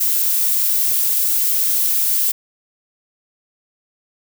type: noise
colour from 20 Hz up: violet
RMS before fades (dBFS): -17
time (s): 0-2.32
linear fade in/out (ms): 10
effects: none